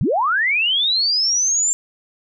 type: linear sweep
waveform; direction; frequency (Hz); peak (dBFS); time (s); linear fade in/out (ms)
sine; up; 88.6 to 7370; -15; 0.01-1.73; 0
effects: none